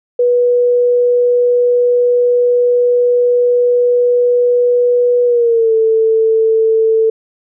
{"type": "tone with pitch glide", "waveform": "sine", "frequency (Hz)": [488, 444.9], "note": ["B4", "A4"], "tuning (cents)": [-21, 19], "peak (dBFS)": -8, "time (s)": [0.19, 7.1], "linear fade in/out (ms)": 5, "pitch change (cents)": -160, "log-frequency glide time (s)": [5.25, 5.73], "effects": []}